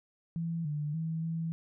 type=tone with pitch steps; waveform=sine; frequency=166.4 / 148.7 / 161.8 / 164 Hz; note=E3 / D3 / E3 / E3; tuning=+17 / +22 / -32 / -9 cents; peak=-31 dBFS; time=0.36-1.52 s; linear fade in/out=0 ms; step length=290 ms; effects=none